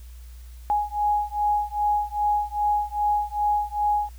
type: beating tone pair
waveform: sine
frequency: 830.6 / 833.1 Hz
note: G#5 / G#5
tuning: 0 / +5 cents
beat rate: 2.5 Hz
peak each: -24 dBFS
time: 0.7-4.09 s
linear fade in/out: 0 ms
effects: added 60 Hz sine -39 dBFS peak until 4.18 s + white hiss -56 dBFS RMS until 4.18 s